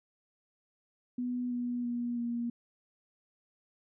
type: tone with pitch steps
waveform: sine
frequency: 246.9 / 243.5 / 240.1 / 236.8 Hz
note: B3 / B3 / B3 / A#3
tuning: 0 / -24 / -49 / +27 cents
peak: -31 dBFS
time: 1.18-2.5 s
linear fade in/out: 5 ms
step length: 330 ms
effects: none